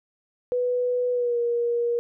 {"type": "tone with pitch glide", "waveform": "sine", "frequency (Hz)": [493.9, 474.1], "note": ["B4", "A#4"], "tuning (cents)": [0, 29], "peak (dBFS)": -21, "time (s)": [0.52, 1.99], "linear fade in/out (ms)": 0, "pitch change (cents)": -71, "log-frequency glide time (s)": [1.12, 1.38], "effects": []}